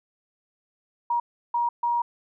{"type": "tone bursts at uneven times", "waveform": "sine", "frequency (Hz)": 950, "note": "A#5", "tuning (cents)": 33, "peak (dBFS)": -21, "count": 3, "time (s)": [[1.1, 1.2], [1.54, 1.69], [1.83, 2.02]], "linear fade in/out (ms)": 5, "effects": []}